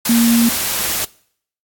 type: tone in noise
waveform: sine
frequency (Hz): 233.1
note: A#3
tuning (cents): 0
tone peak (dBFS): -10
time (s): 0.09-0.49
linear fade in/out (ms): 5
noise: white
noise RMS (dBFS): -19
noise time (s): 0.05-1.05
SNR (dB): +6
effects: noise-tail reverb RT60 0.6 s tail -23 dB re dry + AAC 64 kbps